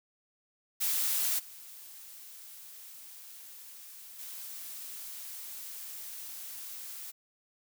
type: noise with level steps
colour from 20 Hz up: blue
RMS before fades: -30 / -49 / -43 dBFS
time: 0.8-7.12 s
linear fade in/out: 20 ms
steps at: 1.38 / 4.18 s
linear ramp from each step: 20 ms
effects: none